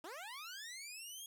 15% pulse linear sweep, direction up, 293.7 to 3322 Hz, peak -40 dBFS, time 0.04-1.26 s, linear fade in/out 2 ms, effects none

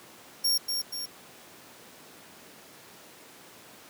sawtooth tone with echo, 5540 Hz, F8, 15 cents flat, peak -20 dBFS, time 0.44-0.58 s, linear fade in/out 10 ms, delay 240 ms, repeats 2, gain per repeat -5 dB, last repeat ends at 1.06 s, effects pink hiss -50 dBFS RMS until 3.89 s + high-pass 200 Hz 12 dB/octave

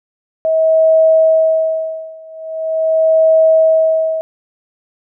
sine tone with tremolo, 641 Hz, E5, 49 cents flat, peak -6 dBFS, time 0.45-4.21 s, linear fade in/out 0 ms, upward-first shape sine, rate 0.42 Hz, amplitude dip 95%, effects none

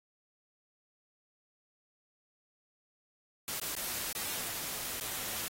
white noise with dropouts, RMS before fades -37 dBFS, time 3.48-5.48 s, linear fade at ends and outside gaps 0 ms, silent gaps 3.599-3.615 / 3.752-3.765 / 4.127-4.151 / 4.999-5.01 s, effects AAC 48 kbps

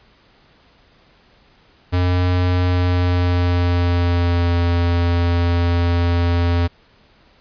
square tone with pitch glide, 89.9 to 86.34 Hz, F#2 to F2, -49 to -19 cents, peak -15 dBFS, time 1.92-6.68 s, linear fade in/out 20 ms, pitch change -70 cents, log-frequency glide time 2.67-4.53 s, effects pink hiss -53 dBFS RMS until 7.4 s + resampled to 11025 Hz

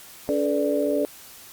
sine tone cluster, 286.5 / 429.1 / 491.1 / 586 Hz, D4 / A4 / B4 / D5, -43 / -43 / -10 / -4 cents, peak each -25 / -26 / -29 / -24 dBFS, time 0.29-1.05 s, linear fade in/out 0 ms, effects white hiss -45 dBFS RMS until 1.52 s + Opus 48 kbps

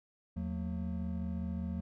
triangle tone cluster, 80.2 / 180.9 / 226.2 Hz, E2 / F#3 / A3, -47 / -39 / +48 cents, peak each -36 / -36 / -39 dBFS, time 0.36-1.81 s, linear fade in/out 10 ms, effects none

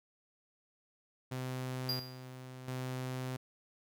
sawtooth tone with tremolo, 128.5 Hz, C3, 31 cents flat, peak -33 dBFS, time 1.31-3.37 s, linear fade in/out 10 ms, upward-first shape square, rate 0.73 Hz, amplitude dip 65%
square tone with exponential decay, 4800 Hz, D8, 37 cents sharp, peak -31 dBFS, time 1.89-2.25 s, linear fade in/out 2 ms, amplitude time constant 78 ms
effects none

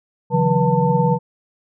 sine tone cluster, 139.6 / 162.5 / 180.9 / 484.8 / 894 Hz, C#3 / E3 / F#3 / B4 / A5, +13 / -24 / -39 / -32 / +27 cents, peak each -20 dBFS, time 0.3-1.19 s, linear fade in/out 50 ms, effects none

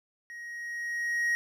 triangle tone with level ramp, 1887 Hz, A#6, 21 cents sharp, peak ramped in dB -39 to -22 dBFS, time 0.3-1.35 s, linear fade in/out 0 ms, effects none

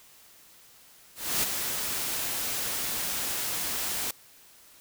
white noise with ADSR envelope, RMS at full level -25 dBFS, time 1.15-4.11 s, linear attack 280 ms, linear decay 14 ms, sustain -6 dB, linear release 4 ms, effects white hiss -55 dBFS RMS until 4.8 s

